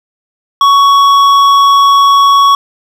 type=tone with hard clipping; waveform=triangle; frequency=1117 Hz; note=C#6; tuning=13 cents sharp; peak=-5 dBFS; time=0.61-2.55 s; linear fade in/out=2 ms; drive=12 dB; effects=none